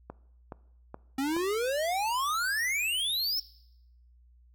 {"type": "click train", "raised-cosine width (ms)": 1, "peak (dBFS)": -25, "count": 4, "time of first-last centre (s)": [0.1, 1.366], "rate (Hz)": 2.37}
{"type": "exponential sweep", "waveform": "square", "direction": "up", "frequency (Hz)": [261.6, 5440], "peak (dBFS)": -28, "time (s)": [1.18, 3.4], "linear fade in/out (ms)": 5}
{"effects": ["noise-tail reverb RT60 0.8 s tail -20 dB re dry", "added 60 Hz sine -56 dBFS peak until 4.54 s"]}